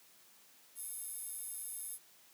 square tone with high-pass filter, 732 Hz, F#5, 19 cents flat, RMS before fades -44 dBFS, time 0.75-1.99 s, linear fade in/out 50 ms, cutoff 11000 Hz, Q 4.2, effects white hiss -63 dBFS RMS until 2.33 s + high-pass 150 Hz 12 dB/octave

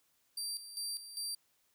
25% pulse tone with tremolo, 4699 Hz, D8, in tune, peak -32 dBFS, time 0.37-1.35 s, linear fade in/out 5 ms, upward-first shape square, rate 2.5 Hz, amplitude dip 70%, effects white hiss -74 dBFS RMS until 1.74 s

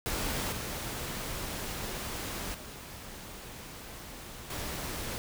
pink noise with level steps, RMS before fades -33 / -37 / -45 / -37 dBFS, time 0.06-5.18 s, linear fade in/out 0 ms, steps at 0.52 / 2.54 / 4.5 s, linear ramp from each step 5 ms, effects none

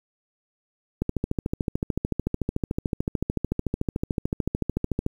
click train, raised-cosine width 3 ms, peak -11 dBFS, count 56, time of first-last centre 1.02-5.064 s, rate 13.6 Hz, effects 8-bit

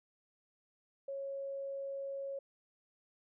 sine tone, 550 Hz, C#5, 14 cents flat, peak -38 dBFS, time 1.08-2.39 s, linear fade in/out 5 ms, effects none

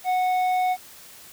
sine tone with tanh clipping, 736 Hz, F#5, 9 cents flat, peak -21 dBFS, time 0.04-0.77 s, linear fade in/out 50 ms, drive 8 dB, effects white hiss -46 dBFS RMS until 1.32 s

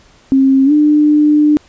sine tone with pitch glide, 268.1 to 299.2 Hz, C4 to D4, +42 to +32 cents, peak -6 dBFS, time 0.32-1.57 s, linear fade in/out 0 ms, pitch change +190 cents, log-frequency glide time 0.65-0.72 s, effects pink hiss -47 dBFS RMS until 1.68 s + resampled to 16000 Hz

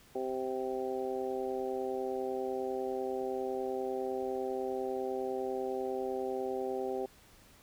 harmonic tone, 130 Hz, C3, 11 cents flat, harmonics 2 / 3 / 4 / 5 / 6, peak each -43 / -35 / -39 / -45 / -41 dBFS, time 0.15-7.06 s, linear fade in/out 5 ms, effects pink hiss -60 dBFS RMS until 7.62 s

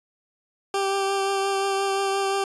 20% pulse tone with vibrato, 392 Hz, G4, in tune, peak -17 dBFS, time 0.74-2.44 s, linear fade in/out 2 ms, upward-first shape triangle, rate 5.7 Hz, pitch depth 17 cents each way, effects resampled to 24000 Hz

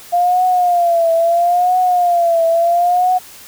sine tone with vibrato, 697 Hz, F5, 4 cents flat, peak -10 dBFS, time 0.12-3.19 s, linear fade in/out 20 ms, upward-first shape triangle, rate 0.75 Hz, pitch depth 100 cents each way, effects white hiss -38 dBFS RMS until 3.47 s

